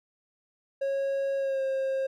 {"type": "tone with pitch glide", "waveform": "triangle", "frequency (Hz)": [548, 534.6], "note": ["C#5", "C5"], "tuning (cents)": [-20, 37], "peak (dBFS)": -24, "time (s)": [0.81, 2.07], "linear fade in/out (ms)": 10, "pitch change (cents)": -43, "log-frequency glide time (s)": [1.37, 1.62], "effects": []}